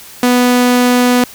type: tone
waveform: sawtooth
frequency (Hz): 246.9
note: B3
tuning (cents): 0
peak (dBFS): -4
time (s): 0.23-1.24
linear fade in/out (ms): 2
effects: white hiss -35 dBFS RMS until 1.34 s